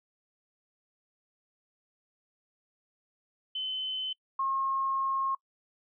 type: tone pair in turn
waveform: sine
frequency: 3048 / 1077.6 Hz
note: G7 / C#6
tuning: -49 / -49 cents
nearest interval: octave + tritone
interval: 1800 cents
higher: first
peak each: -31 / -27 dBFS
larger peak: second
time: 3.55-4.13 / 4.39-5.35 s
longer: second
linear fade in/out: 5 ms
effects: noise-tail reverb RT60 0.1 s tail -23 dB re dry